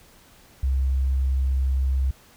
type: tone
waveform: sine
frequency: 66.4 Hz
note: C2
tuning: 26 cents sharp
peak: -18 dBFS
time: 0.63-2.11 s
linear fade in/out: 5 ms
effects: tanh soft clip ceiling -15 dBFS + pink hiss -53 dBFS RMS until 2.36 s